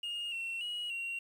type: tone with pitch steps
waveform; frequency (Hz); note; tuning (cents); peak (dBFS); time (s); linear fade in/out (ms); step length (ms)
sine; 2845 / 2716 / 2903 / 2749; F7 / F7 / F#7 / F7; +31 / -49 / -34 / -28; -33; 0.03-1.19; 5; 290
effects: tanh soft clip ceiling -34 dBFS + 10-bit